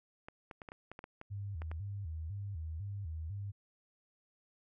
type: clicks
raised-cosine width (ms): 0.5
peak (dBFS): -31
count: 11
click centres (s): 0.285 / 0.512 / 0.618 / 0.688 / 0.719 / 0.916 / 0.991 / 1.041 / 1.214 / 1.619 / 1.715
type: tone with vibrato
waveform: sine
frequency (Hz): 89.4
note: F2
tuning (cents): +41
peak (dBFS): -38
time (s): 1.3-3.52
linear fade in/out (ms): 20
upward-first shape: square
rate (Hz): 2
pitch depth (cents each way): 200
effects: none